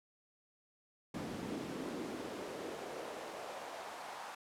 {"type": "noise with high-pass filter sweep", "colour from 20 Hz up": "brown", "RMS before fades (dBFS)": -44, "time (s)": [1.14, 4.35], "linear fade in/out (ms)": 5, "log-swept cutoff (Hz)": [210, 910], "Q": 1.8, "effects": ["low-pass 12000 Hz 12 dB/octave"]}